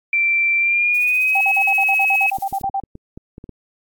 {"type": "tone with pitch glide", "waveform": "sine", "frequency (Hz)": [2349, 2562], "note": ["D7", "E7"], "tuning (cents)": [0, -50], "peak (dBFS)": -14, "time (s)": [0.13, 2.3], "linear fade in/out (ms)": 2, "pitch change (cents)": 150, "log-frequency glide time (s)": [0.58, 1.4]}
{"type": "noise with tremolo", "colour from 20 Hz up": "violet", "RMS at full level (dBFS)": -34, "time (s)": [0.94, 2.62], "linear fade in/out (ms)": 5, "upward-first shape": "triangle", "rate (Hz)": 15, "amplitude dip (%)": 75}
{"type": "tone bursts", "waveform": "sine", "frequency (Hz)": 784, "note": "G5", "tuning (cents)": 0, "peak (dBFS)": -18, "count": 14, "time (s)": [1.35, 2.801], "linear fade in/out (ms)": 5, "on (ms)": 60, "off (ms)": 47}
{"type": "clicks", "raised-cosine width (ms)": 3, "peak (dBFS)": -22, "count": 11, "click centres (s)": [2.385, 2.526, 2.612, 2.642, 2.697, 2.837, 2.954, 3.175, 3.381, 3.441, 3.493]}
{"effects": ["AAC 64 kbps"]}